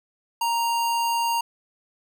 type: tone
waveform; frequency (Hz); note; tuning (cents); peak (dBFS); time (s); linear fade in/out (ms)
square; 932.3; A#5; 0; -22; 0.41-1.41; 5
effects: none